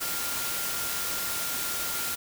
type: tone in noise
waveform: sine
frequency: 1396.9 Hz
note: F6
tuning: in tune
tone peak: -39 dBFS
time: 0-2.16 s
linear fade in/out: 20 ms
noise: white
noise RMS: -31 dBFS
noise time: 0-2.16 s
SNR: -11 dB
effects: none